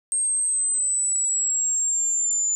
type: linear sweep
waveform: sine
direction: down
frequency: 8480 to 7040 Hz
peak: -20 dBFS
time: 0.12-2.55 s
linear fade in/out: 0 ms
effects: none